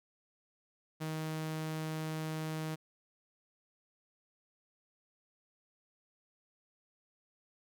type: tone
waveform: sawtooth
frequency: 157.4 Hz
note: D#3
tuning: 20 cents sharp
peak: -32 dBFS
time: 1-2.76 s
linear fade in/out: 20 ms
effects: none